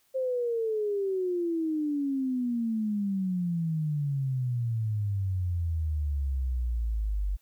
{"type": "exponential sweep", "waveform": "sine", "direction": "down", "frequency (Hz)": [530, 47.35], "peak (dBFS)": -26, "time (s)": [0.14, 7.37], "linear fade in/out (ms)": 20, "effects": ["white hiss -68 dBFS RMS until 7.41 s"]}